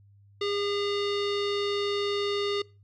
square tone with low-pass filter, 406 Hz, G#4, 39 cents flat, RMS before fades -29 dBFS, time 0.41-2.62 s, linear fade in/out 5 ms, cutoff 4000 Hz, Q 4, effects noise-tail reverb RT60 0.3 s tail -22 dB re dry + added 100 Hz sine -54 dBFS peak until 2.83 s

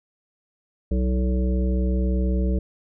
harmonic tone with a mistuned harmonic, 62.8 Hz, B1, 30 cents sharp, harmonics 1 / 3 / 5 / 7 / 9, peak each -20 / -26 / -32 / -33 / -36 dBFS, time 0.91-2.59 s, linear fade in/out 5 ms, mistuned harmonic 5, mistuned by +50 cents, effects none

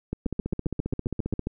two click trains, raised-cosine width 3 ms, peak -15 / -16 dBFS, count 11 / 18, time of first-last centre 0.13-1.47 / 0.26-1.393 s, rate 7.46 / 15 Hz, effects none

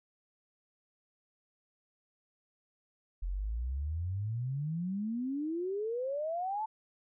sine exponential sweep, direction up, 42.28 to 894 Hz, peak -32 dBFS, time 3.22-6.66 s, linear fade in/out 10 ms, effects none

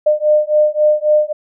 sine beating tone pair, 603 / 606.7 Hz, D5 / D#5, +46 / -44 cents, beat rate 3.7 Hz, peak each -13 dBFS, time 0.06-1.33 s, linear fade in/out 10 ms, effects none

